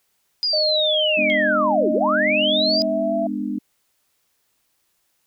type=linear two-way sweep; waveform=sine; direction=down then up; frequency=4978 to 207.7 to 4978 Hz; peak=-18 dBFS; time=0.43-2.82 s; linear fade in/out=0 ms; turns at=1.92 s
type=tone with pitch glide; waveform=sine; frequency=616 to 667.9 Hz; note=D#5 to E5; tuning=-17 to +23 cents; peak=-20 dBFS; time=0.53-3.27 s; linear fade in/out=5 ms; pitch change=+140 cents; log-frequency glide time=2.48-3.15 s
type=chord; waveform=sine; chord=G# diminished; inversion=none; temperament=just; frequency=207.7 / 249.2 / 299 Hz; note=G#3 / B3 / D4; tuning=0 / +16 / +31 cents; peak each=-27 dBFS; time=1.17-3.59 s; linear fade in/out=10 ms
type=tone with exponential decay; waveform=sine; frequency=3231 Hz; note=G#7; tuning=48 cents flat; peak=-23 dBFS; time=1.3-1.53 s; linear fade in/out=0 ms; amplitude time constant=50 ms
effects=white hiss -68 dBFS RMS until 5.26 s